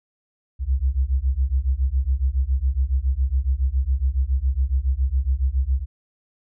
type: beating tone pair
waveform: sine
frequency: 62.5 / 69.7 Hz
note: B1 / C#2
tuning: +21 / +10 cents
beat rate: 7.2 Hz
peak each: -21 dBFS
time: 0.59-5.86 s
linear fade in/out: 50 ms
effects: none